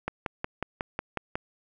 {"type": "click train", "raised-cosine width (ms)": 0.5, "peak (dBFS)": -14, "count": 8, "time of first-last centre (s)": [0.08, 1.355], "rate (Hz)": 5.49, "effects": []}